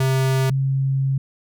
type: tone pair in turn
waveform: square / sine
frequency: 132.4 / 135.18 Hz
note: C3 / C#3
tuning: +21 / -43 cents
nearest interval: unison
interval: 36 cents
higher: second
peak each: -17 dBFS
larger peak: neither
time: 0-0.5 / 0.5-1.18 s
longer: second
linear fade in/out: 5 ms
effects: none